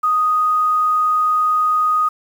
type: tone with quantisation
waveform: sine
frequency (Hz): 1244.5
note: D#6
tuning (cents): 0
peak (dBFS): -13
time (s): 0.03-2.09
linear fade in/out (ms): 10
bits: 7
effects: none